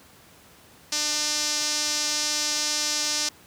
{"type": "tone with band-pass filter", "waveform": "sawtooth", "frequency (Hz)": 299.3, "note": "D4", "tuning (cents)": 33, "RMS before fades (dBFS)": -26, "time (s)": [0.92, 3.29], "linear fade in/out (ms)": 5, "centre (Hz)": 5600, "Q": 2.6, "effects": ["pink hiss -52 dBFS RMS until 3.46 s", "high-pass 80 Hz 12 dB/octave"]}